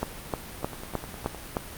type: two click trains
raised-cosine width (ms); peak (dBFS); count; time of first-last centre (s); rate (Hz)
1; -23 / -12; 8 / 6; 0.63-1.347 / 0.03-1.568; 9.76 / 3.25
effects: pink hiss -41 dBFS RMS until 1.77 s + Opus 48 kbps